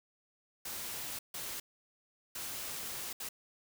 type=noise bursts at uneven times; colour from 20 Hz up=white; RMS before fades=-41 dBFS; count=4; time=0.65-1.19 / 1.34-1.6 / 2.35-3.13 / 3.2-3.29 s; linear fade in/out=5 ms; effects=none